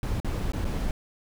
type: noise with dropouts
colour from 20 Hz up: brown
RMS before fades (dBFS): -28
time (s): 0.03-0.91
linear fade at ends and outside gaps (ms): 1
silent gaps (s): 0.201-0.246 / 0.52-0.534 / 0.645-0.651
effects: none